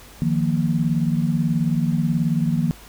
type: chord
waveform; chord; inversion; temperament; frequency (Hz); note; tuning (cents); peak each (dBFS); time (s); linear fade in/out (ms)
sine; Eb suspended second; none; equal with one note detuned; 155.56 / 174.11 / 233.1; Eb3 / F3 / Bb3; 0 / -5 / 0; -21 / -22 / -23; 0.22-2.71; 0
effects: added 50 Hz sine -47 dBFS peak until 2.88 s + pink hiss -45 dBFS RMS until 2.88 s